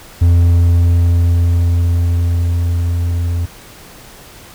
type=tone with level ramp; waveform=triangle; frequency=86 Hz; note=F2; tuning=26 cents flat; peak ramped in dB=-4 to -12 dBFS; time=0.21-3.46 s; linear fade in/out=10 ms; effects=pink hiss -38 dBFS RMS until 4.54 s